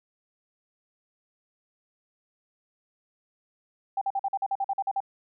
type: tone bursts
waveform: sine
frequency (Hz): 786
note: G5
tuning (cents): +4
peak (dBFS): -24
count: 12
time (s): 3.97-5.004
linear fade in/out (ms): 5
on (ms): 44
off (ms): 46
effects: none